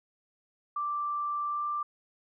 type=tone with pitch glide; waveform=sine; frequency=1174.7 to 1181.5 Hz; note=D6 to D6; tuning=0 to +10 cents; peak=-29 dBFS; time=0.76-1.83 s; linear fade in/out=5 ms; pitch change=+10 cents; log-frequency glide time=1.47-1.65 s; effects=none